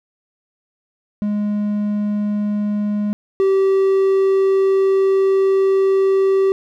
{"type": "tone pair in turn", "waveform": "triangle", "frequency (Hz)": [207.7, 386.7], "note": ["G#3", "G4"], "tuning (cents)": [0, -24], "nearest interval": "major seventh", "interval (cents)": 1076, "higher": "second", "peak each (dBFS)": [-15, -10], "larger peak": "second", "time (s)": [[1.22, 3.13], [3.4, 6.52]], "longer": "second", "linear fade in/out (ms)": 0, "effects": []}